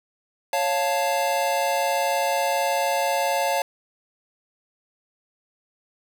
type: chord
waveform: square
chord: Db augmented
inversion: none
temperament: equal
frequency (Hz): 554.4 / 698.5 / 880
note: Db5 / F5 / A5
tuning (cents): 0 / 0 / 0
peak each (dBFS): -26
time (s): 0.53-3.62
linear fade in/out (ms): 2
effects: none